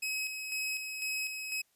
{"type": "tone with tremolo", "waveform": "sawtooth", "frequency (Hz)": 2553, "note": "D#7", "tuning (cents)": 44, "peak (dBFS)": -29, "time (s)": [0.02, 1.62], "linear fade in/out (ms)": 10, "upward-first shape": "square", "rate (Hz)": 2, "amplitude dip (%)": 45, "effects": ["white hiss -72 dBFS RMS until 1.75 s", "resampled to 32000 Hz"]}